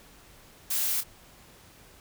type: noise with echo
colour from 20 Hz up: blue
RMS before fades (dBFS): -28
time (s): 0.7-1.01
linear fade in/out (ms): 10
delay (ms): 28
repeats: 1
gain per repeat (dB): -10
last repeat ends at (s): 1.038
effects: pink hiss -54 dBFS RMS until 2 s